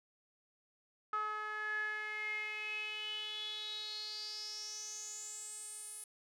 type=tone with band-pass filter sweep; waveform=sawtooth; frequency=426 Hz; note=G#4; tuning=44 cents sharp; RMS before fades=-42 dBFS; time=1.13-6.04 s; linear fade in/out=2 ms; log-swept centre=1300 to 10000 Hz; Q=9.3; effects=none